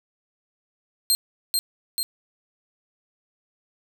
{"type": "tone with echo", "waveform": "20% pulse", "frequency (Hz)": 4186, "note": "C8", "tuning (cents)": 0, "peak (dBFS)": -11, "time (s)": [1.1, 1.15], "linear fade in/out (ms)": 0, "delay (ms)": 440, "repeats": 2, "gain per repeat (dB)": -3, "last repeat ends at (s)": 2.03, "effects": []}